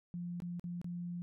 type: tone with dropouts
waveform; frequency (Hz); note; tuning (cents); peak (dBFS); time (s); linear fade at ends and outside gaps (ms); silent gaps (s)
sine; 174.61; F3; 0; -38; 0.14-1.22; 0; 0.402-0.421 / 0.596-0.641 / 0.815-0.844
effects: none